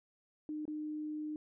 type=tone with dropouts; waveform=sine; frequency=304.3 Hz; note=D#4; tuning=38 cents flat; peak=-37 dBFS; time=0.49-1.36 s; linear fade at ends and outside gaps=1 ms; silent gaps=0.654-0.679 s; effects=none